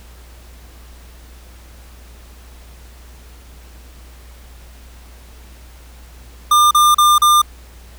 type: tone bursts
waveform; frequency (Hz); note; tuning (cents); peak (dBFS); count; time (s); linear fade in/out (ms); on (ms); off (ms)
square; 1200; D6; +37; -9; 4; 6.51-7.418; 5; 200; 36
effects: added 60 Hz sine -38 dBFS peak until 7.98 s + pink hiss -46 dBFS RMS until 7.98 s